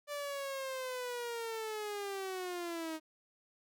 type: linear sweep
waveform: sawtooth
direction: down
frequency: 587 to 312.1 Hz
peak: -34 dBFS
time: 0.07-3 s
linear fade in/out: 50 ms
effects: none